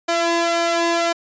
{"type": "tone with flanger", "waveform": "sawtooth", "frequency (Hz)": 338.2, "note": "E4", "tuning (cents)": 44, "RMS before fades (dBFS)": -19, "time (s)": [0.08, 1.13], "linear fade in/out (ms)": 10, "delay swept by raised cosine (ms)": [1.3, 1.86], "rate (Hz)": 1.9, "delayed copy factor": 0.7, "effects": ["resampled to 16000 Hz"]}